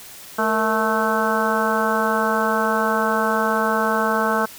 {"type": "harmonic tone with a mistuned harmonic", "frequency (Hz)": 218.5, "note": "A3", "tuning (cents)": -12, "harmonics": [1, 2, 3, 4, 5, 6, 7], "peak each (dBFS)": [-25, -25, -25, -25, -25, -25, -25], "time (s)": [0.38, 4.46], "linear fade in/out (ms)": 10, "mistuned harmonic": 2, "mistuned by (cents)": 79, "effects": ["white hiss -40 dBFS RMS until 4.58 s"]}